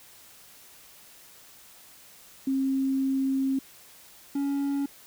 sine / triangle tone pair in turn, 268.2 / 280.2 Hz, C4 / C#4, +43 / +19 cents, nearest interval minor second, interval 76 cents, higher second, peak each -23 dBFS, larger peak neither, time 2.47-3.59 / 4.35-4.86 s, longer first, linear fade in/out 5 ms, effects white hiss -52 dBFS RMS until 5.06 s

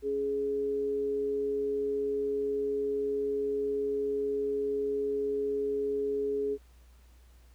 sine tone pair together, 277.2 / 418.9 Hz, C#4 / G#4, 0 / +15 cents, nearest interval perfect fifth, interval 715 cents, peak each -39 / -28 dBFS, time 0.02-6.58 s, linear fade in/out 50 ms, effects added 60 Hz sine -54 dBFS peak until 7.54 s + pink hiss -66 dBFS RMS until 7.54 s

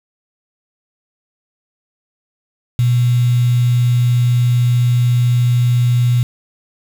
sine tone with quantisation, 122.1 Hz, B2, 19 cents flat, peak -10 dBFS, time 2.79-6.23 s, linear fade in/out 0 ms, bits 5, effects none

